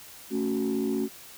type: chord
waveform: sine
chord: F# minor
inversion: first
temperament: just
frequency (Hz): 222 / 277.5 / 370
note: A3 / C#4 / F#4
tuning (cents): +16 / +2 / 0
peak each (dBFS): -28 / -28 / -28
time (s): 0.3-1.09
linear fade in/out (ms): 50
effects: tanh soft clip ceiling -20 dBFS + white hiss -47 dBFS RMS until 1.37 s